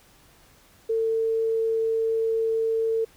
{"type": "tone", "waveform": "sine", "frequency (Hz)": 449.3, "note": "A4", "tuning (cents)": 36, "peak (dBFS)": -21, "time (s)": [0.89, 3.05], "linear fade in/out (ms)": 10, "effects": ["pink hiss -56 dBFS RMS until 3.16 s"]}